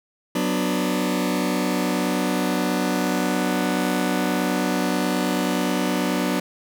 sawtooth chord, B minor, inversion second, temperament just, 185.21 / 246.9 / 296.3 Hz, F#3 / B3 / D4, +2 / 0 / +15 cents, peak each -21 dBFS, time 0.35-6.4 s, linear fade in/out 5 ms, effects none

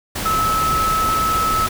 sine tone in noise, 1300 Hz, E6, 24 cents flat, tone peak -16 dBFS, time 0.25-1.67 s, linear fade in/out 10 ms, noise pink, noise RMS -24 dBFS, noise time 0.15-1.69 s, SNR +5 dB, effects none

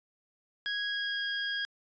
25% pulse tone with pitch glide, 1650 to 1635.8 Hz, G#6 to G#6, -12 to -27 cents, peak -27 dBFS, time 0.66-1.65 s, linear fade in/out 0 ms, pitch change -15 cents, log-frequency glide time 0.88-1.25 s, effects resampled to 16000 Hz

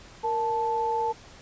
sine tone pair together, 464.9 / 877 Hz, A#4 / A5, -5 / -6 cents, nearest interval major seventh, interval 1099 cents, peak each -29 / -25 dBFS, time 0.23-1.13 s, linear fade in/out 20 ms, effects pink hiss -49 dBFS RMS until 1.41 s + resampled to 16000 Hz

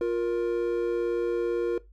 triangle tone pair together, 352.3 / 470.2 Hz, F4 / A#4, +15 / +15 cents, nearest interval perfect fourth, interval 500 cents, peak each -25 dBFS, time 0.01-1.78 s, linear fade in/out 2 ms, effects noise-tail reverb RT60 0.2 s tail -19 dB re dry + added 50 Hz sine -50 dBFS peak until 1.92 s

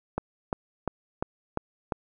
click train, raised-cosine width 1 ms, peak -13 dBFS, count 6, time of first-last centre 0.18-1.922 s, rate 2.87 Hz, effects none

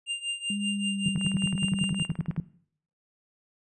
square tone with tremolo, 2797 Hz, F7, 2 cents sharp, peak -27 dBFS, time 0.06-2.08 s, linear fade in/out 50 ms, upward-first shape triangle, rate 5.2 Hz, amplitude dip 85%
sine tone with pitch glide, 203.7 to 194.28 Hz, G#3 to G3, -33 to -15 cents, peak -29 dBFS, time 0.5-1.99 s, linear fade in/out 2 ms, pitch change -82 cents, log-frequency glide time 0.68-1.17 s
sine tone bursts, 163.1 Hz, E3, 18 cents flat, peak -23 dBFS, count 15, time 1.06-2.401 s, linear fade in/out 2 ms, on 25 ms, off 69 ms
click train, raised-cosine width 0.5 ms, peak -28 dBFS, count 24, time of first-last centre 1.16-2.364 s, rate 19.1 Hz
effects noise-tail reverb RT60 0.6 s tail -18 dB re dry + resampled to 24000 Hz

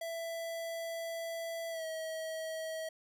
square tone with pitch glide, 664 to 640.6 Hz, E5 to E5, +12 to -50 cents, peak -38 dBFS, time 0.01-2.89 s, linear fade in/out 5 ms, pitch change -62 cents, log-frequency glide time 1.7-1.85 s, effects none

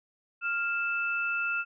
sine tone pair together, 1396.9 / 2637 Hz, F6 / E7, 0 / 0 cents, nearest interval major seventh, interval 1100 cents, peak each -29 / -31 dBFS, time 0.41-1.65 s, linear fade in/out 50 ms, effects none

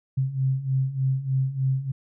sine beating tone pair, 130.81 / 134.11 Hz, C3 / C3, 0 / +43 cents, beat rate 3.3 Hz, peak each -27 / -23 dBFS, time 0.17-1.92 s, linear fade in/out 10 ms, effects none

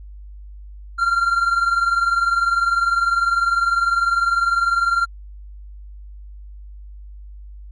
triangle tone pair together, 1376.9 / 1396.9 Hz, F6 / F6, -25 / 0 cents, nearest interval unison, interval 25 cents, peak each -15 / -20 dBFS, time 0.98-5.06 s, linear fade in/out 20 ms, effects added 50 Hz sine -35 dBFS peak until 7.71 s + resampled to 24000 Hz

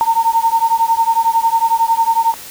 sine beating tone pair, 907 / 918 Hz, A#5 / A#5, -48 / -27 cents, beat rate 11 Hz, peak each -14 dBFS, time 0.01-2.34 s, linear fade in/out 0 ms, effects white hiss -33 dBFS RMS until 2.5 s

